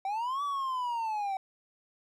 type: linear two-way sweep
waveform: triangle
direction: up then down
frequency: 758 to 1159 to 758 Hz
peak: -28 dBFS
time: 0.05-1.37 s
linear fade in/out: 2 ms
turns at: 0.43 s
effects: none